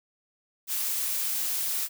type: noise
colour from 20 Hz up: blue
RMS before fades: -29 dBFS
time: 0.67-1.89 s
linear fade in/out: 50 ms
effects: none